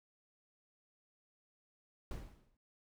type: noise with exponential decay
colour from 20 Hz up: brown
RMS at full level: -40 dBFS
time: 2.11-2.57 s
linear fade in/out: 1 ms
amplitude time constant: 100 ms
effects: none